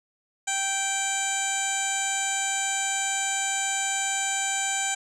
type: tone with low-pass filter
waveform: 15% pulse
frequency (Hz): 781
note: G5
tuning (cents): -7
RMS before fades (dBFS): -27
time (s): 0.47-4.95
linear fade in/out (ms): 10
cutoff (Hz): 7300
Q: 6
effects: none